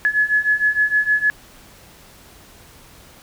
sine beating tone pair, 1700 / 1706.5 Hz, G#6 / G#6, +40 / +47 cents, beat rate 6.5 Hz, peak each -19 / -17 dBFS, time 0.05-1.3 s, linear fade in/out 0 ms, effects pink hiss -46 dBFS RMS until 3.22 s

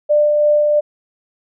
sine tone with tremolo, 595 Hz, D5, 22 cents sharp, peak -9 dBFS, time 0.09-0.81 s, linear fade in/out 20 ms, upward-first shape sine, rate 3 Hz, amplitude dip 25%, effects none

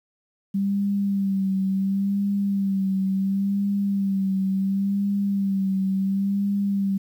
sine tone with vibrato, 196 Hz, G3, in tune, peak -20 dBFS, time 0.54-6.98 s, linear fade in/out 10 ms, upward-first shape sine, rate 0.71 Hz, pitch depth 40 cents each way, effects 9-bit

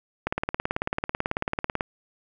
click train, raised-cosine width 0.5 ms, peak -10 dBFS, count 29, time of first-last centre 0.27-1.808 s, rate 18.2 Hz, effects none

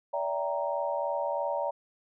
sine chord, E half-diminished seventh, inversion third, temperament equal with one note detuned, 576.2 / 659.3 / 784 / 932.3 Hz, D5 / E5 / G5 / Bb5, -33 / 0 / 0 / 0 cents, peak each -31 / -35 / -37 / -33 dBFS, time 0.13-1.71 s, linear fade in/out 10 ms, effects none

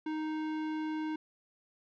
sine tone with tanh clipping, 311.1 Hz, D#4, in tune, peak -35 dBFS, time 0.06-1.16 s, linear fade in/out 5 ms, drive 17 dB, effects none

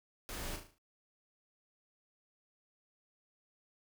pink noise with echo, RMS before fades -43 dBFS, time 0.29-0.56 s, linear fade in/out 0 ms, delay 37 ms, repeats 6, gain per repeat -6 dB, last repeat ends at 0.782 s, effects none

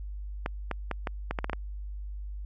clicks, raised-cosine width 0.5 ms, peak -15 dBFS, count 9, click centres 0.461 / 0.713 / 0.913 / 1.072 / 1.31 / 1.388 / 1.444 / 1.497 / 1.532 s, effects added 50 Hz sine -35 dBFS peak until 2.45 s

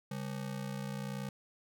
square ring-modulated tone, 170 Hz, F3, 46 cents flat, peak -35 dBFS, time 0.11-1.29 s, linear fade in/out 2 ms, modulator 30.4 Hz, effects none

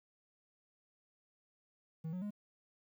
triangle tone with pitch steps, 160.5 / 182.25 / 206.9 Hz, E3 / F#3 / G#3, -46 / -26 / -6 cents, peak -36 dBFS, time 2.04-2.307 s, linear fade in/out 10 ms, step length 89 ms, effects 12-bit

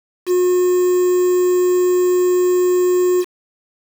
triangle tone with quantisation, 360.8 Hz, F#4, 44 cents flat, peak -10 dBFS, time 0.26-3.25 s, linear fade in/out 50 ms, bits 5, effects none

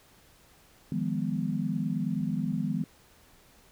sine chord, F half-diminished seventh, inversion third, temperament equal with one note detuned, 155.56 / 174.61 / 204.2 / 246.9 Hz, Eb3 / F3 / Ab3 / Cb4, 0 / 0 / -29 / 0 cents, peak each -33 / -33 / -32 / -33 dBFS, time 0.92-2.84 s, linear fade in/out 2 ms, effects pink hiss -59 dBFS RMS until 3.71 s

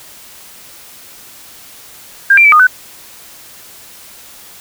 sine tone with pitch steps, 1601 / 2367 / 2302 / 1229 / 1506 Hz, G6 / D7 / D7 / D#6 / F#6, +36 / +13 / -35 / -22 / +30 cents, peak -3 dBFS, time 2.3-2.67 s, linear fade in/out 5 ms, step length 74 ms, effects white hiss -37 dBFS RMS until 4.6 s

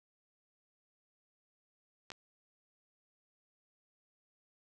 clicks, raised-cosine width 0.2 ms, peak -28 dBFS, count 2, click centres 2.103 / 2.118 s, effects none

